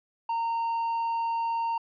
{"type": "tone", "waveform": "triangle", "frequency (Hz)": 921, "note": "A#5", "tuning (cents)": -21, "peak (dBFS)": -24, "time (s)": [0.29, 1.78], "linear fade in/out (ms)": 5, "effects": ["resampled to 11025 Hz"]}